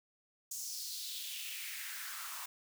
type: noise with high-pass filter sweep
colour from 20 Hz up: white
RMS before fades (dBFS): -43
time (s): 0.51-2.46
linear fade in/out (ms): 5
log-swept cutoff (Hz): 6600 to 1000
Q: 3.2
effects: none